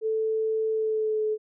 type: tone with pitch glide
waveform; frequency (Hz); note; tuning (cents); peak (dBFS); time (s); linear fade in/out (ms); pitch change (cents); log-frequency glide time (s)
sine; 440 to 430.4; A4 to A4; 0 to -38; -23; 0.01-1.38; 50; -38; 0.71-1.24
effects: none